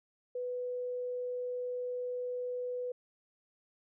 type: tone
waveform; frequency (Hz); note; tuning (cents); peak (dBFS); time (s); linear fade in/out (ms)
sine; 495.6; B4; +6; -34; 0.35-2.92; 5
effects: none